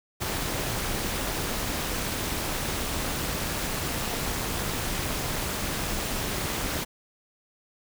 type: noise with amplitude modulation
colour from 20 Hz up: pink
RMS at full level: -27 dBFS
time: 0.2-6.85 s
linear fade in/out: 20 ms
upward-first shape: sine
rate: 226 Hz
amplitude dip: 60%
effects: none